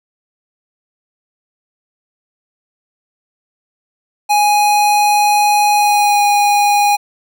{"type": "tone with pitch glide", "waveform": "square", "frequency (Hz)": [830.6, 820.6], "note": ["G#5", "G#5"], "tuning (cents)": [0, -21], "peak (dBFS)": -10, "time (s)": [4.29, 6.97], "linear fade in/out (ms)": 20, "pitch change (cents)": -21, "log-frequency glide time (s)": [5.75, 6.22], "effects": []}